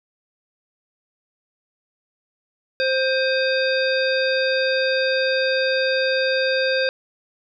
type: harmonic tone with a mistuned harmonic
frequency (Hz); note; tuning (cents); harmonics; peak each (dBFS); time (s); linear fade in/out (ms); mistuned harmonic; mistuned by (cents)
525; C5; +6; 1 / 3 / 5 / 7 / 9; -20 / -23 / -28 / -29 / -29; 2.8-6.89; 0; 5; -65
effects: none